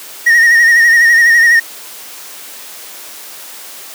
triangle tone with vibrato, 1864.7 Hz, A#6, in tune, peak -3 dBFS, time 0.26-1.6 s, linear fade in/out 10 ms, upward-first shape sine, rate 12 Hz, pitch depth 48 cents each way, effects white hiss -31 dBFS RMS until 3.94 s + high-pass 300 Hz 12 dB/octave

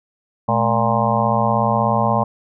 harmonic tone with a mistuned harmonic, 116.54 Hz, A#2, in tune, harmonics 1 / 2 / 4 / 5 / 6 / 7 / 8 / 9, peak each -22 / -22 / -28 / -22 / -24 / -22 / -23 / -22 dBFS, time 0.48-2.24 s, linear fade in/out 10 ms, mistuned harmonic 2, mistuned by -140 cents, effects none

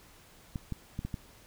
clicks, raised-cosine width 5 ms, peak -22 dBFS, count 5, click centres 0.558 / 0.723 / 0.991 / 1.05 / 1.142 s, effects pink hiss -57 dBFS RMS until 1.46 s

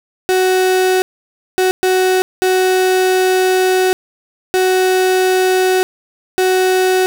35% pulse tone bursts at uneven times, 372.2 Hz, F#4, 10 cents sharp, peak -9 dBFS, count 6, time 0.29-1.02 / 1.58-1.71 / 1.83-2.22 / 2.42-3.93 / 4.54-5.83 / 6.38-7.06 s, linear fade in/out 0 ms, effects none

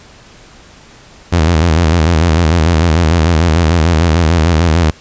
sawtooth tone with vibrato, 82.2 Hz, E2, 4 cents flat, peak -4 dBFS, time 1.32-4.91 s, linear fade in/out 10 ms, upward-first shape square, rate 6.7 Hz, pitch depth 92 cents each way, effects pink hiss -40 dBFS RMS until 5 s + resampled to 16000 Hz

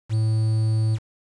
triangle tone with quantisation, 110 Hz, A2, in tune, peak -16 dBFS, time 0.09-0.99 s, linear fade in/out 50 ms, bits 7, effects resampled to 22050 Hz

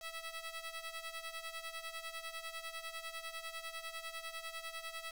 10% pulse ring-modulated tone, 654 Hz, E5, 14 cents flat, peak -32 dBFS, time 0.01-5.11 s, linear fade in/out 2 ms, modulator 649 Hz, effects none

